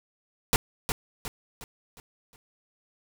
pink noise with echo, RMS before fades -21 dBFS, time 0.53-0.56 s, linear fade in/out 0 ms, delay 360 ms, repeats 5, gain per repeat -7 dB, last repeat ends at 2.36 s, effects none

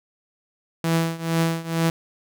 sawtooth tone with tremolo, 164.81 Hz, E3, in tune, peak -13 dBFS, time 0.84-1.9 s, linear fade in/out 2 ms, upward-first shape triangle, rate 2.2 Hz, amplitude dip 90%, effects none

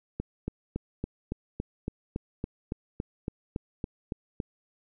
click train, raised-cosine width 3 ms, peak -18 dBFS, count 16, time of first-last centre 0.2-4.402 s, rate 3.57 Hz, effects none

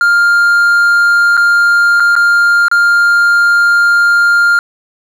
triangle tone with dropouts, 1402 Hz, F6, 6 cents sharp, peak -4 dBFS, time 0.01-4.59 s, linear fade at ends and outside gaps 1 ms, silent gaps 1.369-1.375 / 1.999-2.003 / 2.154-2.163 / 2.683-2.714 s, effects none

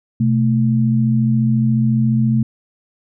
sine tone pair together, 126.5 / 220.8 Hz, B2 / A3, +42 / +6 cents, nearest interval minor seventh, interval 964 cents, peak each -15 dBFS, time 0.2-2.43 s, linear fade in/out 5 ms, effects none

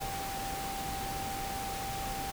sine tone in noise, 784 Hz, G5, in tune, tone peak -37 dBFS, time 0-2.32 s, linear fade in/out 20 ms, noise pink, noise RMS -39 dBFS, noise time 0-2.32 s, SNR -1 dB, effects none

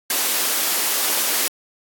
white high-pass noise, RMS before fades -20 dBFS, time 0.1-1.48 s, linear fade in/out 2 ms, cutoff 250 Hz, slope 24 dB/octave, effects AAC 64 kbps

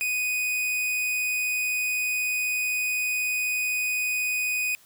45% pulse tone, 2489 Hz, D#7, in tune, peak -24 dBFS, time 0.01-4.75 s, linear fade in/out 0 ms, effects white hiss -56 dBFS RMS until 4.85 s

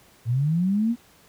sine linear sweep, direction up, 110 to 242.2 Hz, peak -19 dBFS, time 0.25-0.96 s, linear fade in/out 50 ms, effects pink hiss -55 dBFS RMS until 1.28 s + high-pass 60 Hz 12 dB/octave

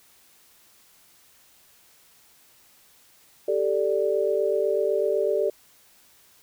sine chord, G suspended second, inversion none, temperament equal, 392 / 440 / 587.3 Hz, G4 / A4 / D5, 0 / 0 / 0 cents, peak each -25 dBFS, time 3.48-5.5 s, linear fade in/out 5 ms, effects white hiss -57 dBFS RMS until 6.42 s

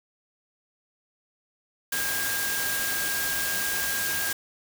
sine tone in noise, 1616 Hz, G#6, 48 cents flat, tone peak -30 dBFS, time 1.92-4.33 s, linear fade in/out 5 ms, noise white, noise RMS -29 dBFS, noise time 1.92-4.33 s, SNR -4 dB, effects none

